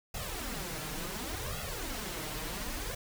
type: noise with flanger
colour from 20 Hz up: pink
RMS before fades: -38 dBFS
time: 0.14-2.95 s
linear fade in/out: 5 ms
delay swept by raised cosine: 1.5 to 6.6 ms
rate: 0.69 Hz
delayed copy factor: +1
effects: none